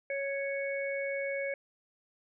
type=harmonic tone; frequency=554.4 Hz; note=C#5; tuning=in tune; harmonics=1 / 3 / 4; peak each=-33 / -42 / -37 dBFS; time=0.1-1.54 s; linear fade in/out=2 ms; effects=none